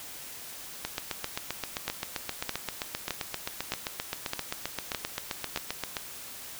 two click trains, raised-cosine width 0.2 ms, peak -13 / -12 dBFS, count 40 / 7, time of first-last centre 0.85-5.968 / 1.88-5.561 s, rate 7.62 / 1.63 Hz, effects white hiss -43 dBFS RMS until 6.59 s

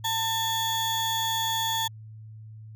35% pulse tone pair together, 896 / 3383 Hz, A5 / G#7, +31 / +31 cents, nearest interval octave + major seventh, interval 2300 cents, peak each -26 dBFS, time 0.04-1.88 s, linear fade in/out 10 ms, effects added 109 Hz sine -41 dBFS peak until 2.75 s

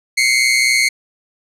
sawtooth tone pair together, 2093 / 2217 Hz, C7 / C#7, 0 / 0 cents, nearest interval minor second, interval 100 cents, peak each -11 dBFS, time 0.17-0.89 s, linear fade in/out 10 ms, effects low-pass 10000 Hz 12 dB/octave

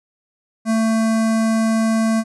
square tone with notch filter, 223.1 Hz, A3, 24 cents sharp, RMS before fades -17 dBFS, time 0.65-2.24 s, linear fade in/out 50 ms, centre 3200 Hz, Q 1.1, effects resampled to 24000 Hz

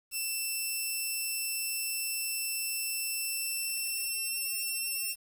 5% pulse tone with pitch glide, 2671 to 2702 Hz, E7 to E7, +22 to +42 cents, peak -23 dBFS, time 0.11-5.16 s, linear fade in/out 50 ms, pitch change +20 cents, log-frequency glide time 3.15-4.28 s, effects 9-bit

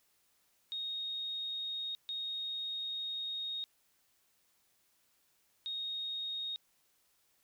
sine tone bursts at uneven times, 3729 Hz, A#7, in tune, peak -36 dBFS, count 3, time 0.72-1.95 / 2.09-3.64 / 5.66-6.56 s, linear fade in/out 0 ms, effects white hiss -73 dBFS RMS until 7.43 s

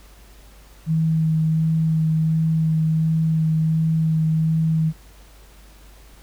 sine tone with vibrato, 159.4 Hz, D#3, 42 cents sharp, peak -16 dBFS, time 0.86-4.93 s, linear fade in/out 50 ms, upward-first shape sine, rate 1.4 Hz, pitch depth 12 cents each way, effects added 50 Hz sine -45 dBFS peak until 6.22 s + pink hiss -51 dBFS RMS until 6.22 s

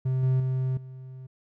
triangle tone with level steps, 130 Hz, C3, 11 cents flat, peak -21 / -18 / -22 / -37 dBFS, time 0.05-1.27 s, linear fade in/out 10 ms, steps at 0.23 / 0.4 / 0.77 s, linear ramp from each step 2 ms, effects none

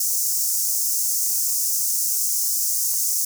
pink high-pass noise, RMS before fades -22 dBFS, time 0-3.25 s, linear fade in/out 5 ms, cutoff 5600 Hz, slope 48 dB/octave, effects none

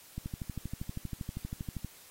click train, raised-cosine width 5 ms, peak -24 dBFS, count 22, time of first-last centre 0.18-1.847 s, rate 12.6 Hz, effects white hiss -55 dBFS RMS until 2.1 s + AAC 48 kbps

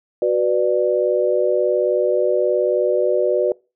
sine chord, B minor, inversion second, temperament just, 370.4 / 493.9 / 592.7 Hz, F#4 / B4 / D5, +2 / 0 / +16 cents, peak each -19 dBFS, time 0.22-3.52 s, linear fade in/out 2 ms, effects noise-tail reverb RT60 0.3 s tail -25 dB re dry

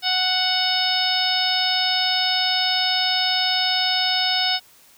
harmonic tone, 740 Hz, F#5, in tune, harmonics 1 / 2 / 3 / 4 / 5 / 6 / 7, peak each -26 / -29 / -29 / -25 / -24 / -29 / -24 dBFS, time 0.02-4.6 s, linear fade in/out 50 ms, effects white hiss -52 dBFS RMS until 4.97 s

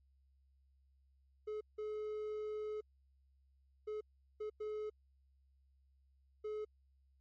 triangle tone bursts at uneven times, 426.4 Hz, G#4, 46 cents sharp, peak -37 dBFS, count 6, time 1.47-1.61 / 1.78-2.81 / 3.87-4.01 / 4.4-4.5 / 4.6-4.9 / 6.44-6.65 s, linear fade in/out 10 ms, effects added 67 Hz sine -68 dBFS peak until 7.2 s + MP3 32 kbps

